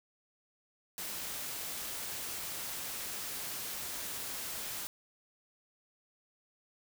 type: noise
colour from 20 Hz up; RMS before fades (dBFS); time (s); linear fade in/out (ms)
white; -40; 0.98-4.87; 0
effects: none